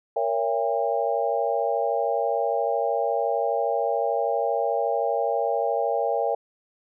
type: chord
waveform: sine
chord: A# diminished seventh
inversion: none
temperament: just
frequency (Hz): 466.2 / 559.4 / 671.3 / 805.5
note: A#4 / C#5 / E5 / G5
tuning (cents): 0 / +16 / +31 / +47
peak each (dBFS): -27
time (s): 0.16-6.35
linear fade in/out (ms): 5
effects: none